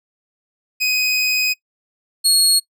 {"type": "tone pair in turn", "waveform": "25% pulse", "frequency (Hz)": [2508, 4317], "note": ["D#7", "C#8"], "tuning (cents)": [13, -47], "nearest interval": "major sixth", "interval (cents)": 940, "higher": "second", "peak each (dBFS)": [-12, -7], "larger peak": "second", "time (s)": [[0.8, 1.54], [2.24, 2.6]], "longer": "first", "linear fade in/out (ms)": 20, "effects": ["noise-tail reverb RT60 0.1 s tail -21 dB re dry"]}